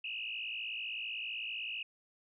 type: tone with frequency modulation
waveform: sine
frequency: 2712 Hz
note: E7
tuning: 49 cents sharp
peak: -37 dBFS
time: 0.04-1.83 s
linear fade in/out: 5 ms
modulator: 55.7 Hz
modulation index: 3.5
effects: none